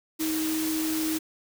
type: tone in noise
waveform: sine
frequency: 315.9 Hz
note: D#4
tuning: 26 cents sharp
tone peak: -26 dBFS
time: 0.19-1.19 s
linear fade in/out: 20 ms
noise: white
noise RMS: -33 dBFS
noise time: 0.19-1.19 s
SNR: +4 dB
effects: none